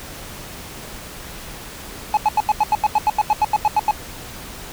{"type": "tone bursts", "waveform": "triangle", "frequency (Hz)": 850, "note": "G#5", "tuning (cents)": 40, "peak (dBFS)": -10, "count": 16, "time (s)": [2.14, 3.911], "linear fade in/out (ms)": 2, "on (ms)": 31, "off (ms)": 85, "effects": ["pink hiss -35 dBFS RMS until 4.72 s"]}